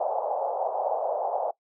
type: band-pass noise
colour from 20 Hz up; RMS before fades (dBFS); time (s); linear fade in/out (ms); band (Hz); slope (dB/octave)
white; -28; 0-1.51; 5; 530 to 820; 48
effects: noise-tail reverb RT60 0.1 s tail -20 dB re dry